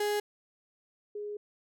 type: tone pair in turn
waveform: 35% pulse / sine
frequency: 415.3 / 415.3 Hz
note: G#4 / G#4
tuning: 0 / 0 cents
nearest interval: unison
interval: 0 cents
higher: neither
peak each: -26 / -35 dBFS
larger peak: first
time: 0-0.2 / 1.15-1.37 s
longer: second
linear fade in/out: 5 ms
effects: none